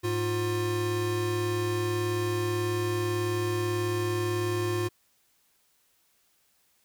square tone pair together, 105.24 / 354 Hz, G#2 / F4, +23 / +23 cents, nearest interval octave + major sixth, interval 2100 cents, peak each -31 / -29 dBFS, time 0.03-4.89 s, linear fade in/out 20 ms, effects white hiss -68 dBFS RMS until 6.84 s

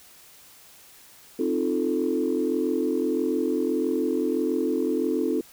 sine chord, F dominant seventh, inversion second, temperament equal with one note detuned, 261.6 / 307.6 / 349.2 / 440 Hz, C4 / Eb4 / F4 / A4, 0 / -20 / 0 / 0 cents, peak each -27 dBFS, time 1.39-5.41 s, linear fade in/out 5 ms, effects tanh soft clip ceiling -13 dBFS + white hiss -51 dBFS RMS until 5.52 s

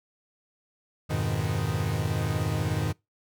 45% pulse chord, F half-diminished seventh, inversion none, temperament equal, 87.31 / 103.83 / 123.47 / 155.56 Hz, F2 / Ab2 / Cb3 / Eb3, 0 / 0 / 0 / 0 cents, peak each -33 / -30 / -33 / -30 dBFS, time 1.09-2.93 s, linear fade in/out 20 ms, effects noise-tail reverb RT60 0.2 s tail -24 dB re dry

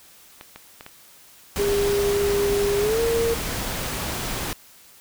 clicks, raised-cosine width 0.3 ms, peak -22 dBFS, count 7, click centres 0.411 / 0.56 / 0.809 / 0.864 / 1.759 / 1.896 / 2.093 s
pink noise, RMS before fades -28 dBFS, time 1.56-4.53 s, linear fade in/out 0 ms
sine tone with pitch glide, 404.3 to 461.7 Hz, G#4 to A#4, -46 to -17 cents, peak -19 dBFS, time 1.58-3.35 s, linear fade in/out 20 ms, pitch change +229 cents, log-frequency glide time 2.79-3 s
effects white hiss -50 dBFS RMS until 5 s

